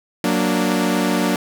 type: chord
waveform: sawtooth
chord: Gb augmented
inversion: none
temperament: equal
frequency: 185 / 233.1 / 293.7 Hz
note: Gb3 / Bb3 / D4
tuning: 0 / 0 / 0 cents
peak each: -17 dBFS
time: 0.24-1.36 s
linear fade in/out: 2 ms
effects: none